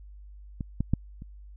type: clicks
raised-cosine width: 5 ms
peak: -20 / -14 / -10 / -29 dBFS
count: 4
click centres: 0.608 / 0.806 / 0.936 / 1.221 s
effects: added 50 Hz sine -44 dBFS peak until 1.56 s